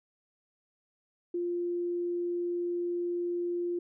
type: tone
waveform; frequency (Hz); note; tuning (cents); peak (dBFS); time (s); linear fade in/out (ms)
sine; 349.2; F4; 0; -29; 1.34-3.79; 5
effects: none